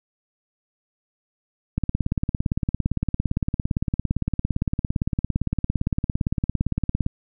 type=click train; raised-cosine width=5 ms; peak=-9 dBFS; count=94; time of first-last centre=1.78-7.064 s; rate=17.6 Hz; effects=none